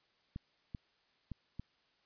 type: clicks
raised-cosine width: 5 ms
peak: -29 dBFS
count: 4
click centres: 0.361 / 0.748 / 1.317 / 1.596 s
effects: white hiss -73 dBFS RMS until 2.05 s + resampled to 11025 Hz